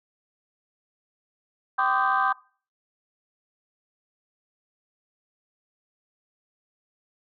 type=tone cluster; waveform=sine; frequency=777 / 1024 / 1159 / 1233 / 1565 Hz; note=G5 / C6 / D6 / D#6 / G6; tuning=-16 / -38 / -23 / -16 / -3 cents; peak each=-26 dBFS; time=1.78-2.33 s; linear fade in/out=10 ms; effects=noise-tail reverb RT60 0.4 s tail -22 dB re dry + tanh soft clip ceiling -12 dBFS